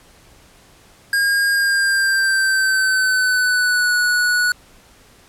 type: tone with pitch glide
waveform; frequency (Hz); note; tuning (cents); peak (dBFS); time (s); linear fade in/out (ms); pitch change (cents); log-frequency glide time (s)
square; 1620 to 1468.5; G#6 to F#6; -43 to -13; -15; 1.13-4.52; 2; -170; 1.52-3.94
effects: pink hiss -49 dBFS RMS until 5.28 s + low-pass 12000 Hz 12 dB/octave